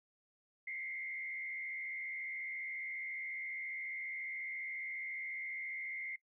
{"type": "tone with frequency modulation", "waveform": "sine", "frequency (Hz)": 2106, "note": "C7", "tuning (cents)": 11, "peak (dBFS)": -40, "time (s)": [0.67, 6.16], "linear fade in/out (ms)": 5, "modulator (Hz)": 74.5, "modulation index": 1.1, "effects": ["noise-tail reverb RT60 0.1 s tail -19 dB re dry"]}